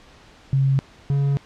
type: tone pair in turn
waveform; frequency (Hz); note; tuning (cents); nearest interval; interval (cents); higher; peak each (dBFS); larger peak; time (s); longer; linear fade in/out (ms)
sine / triangle; 135.5 / 140.12; C#3 / C#3; -39 / +19; minor second; 58; second; -15; neither; 0.53-0.79 / 1.1-1.37; second; 0
effects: pink hiss -49 dBFS RMS until 1.45 s + low-pass 5000 Hz 12 dB/octave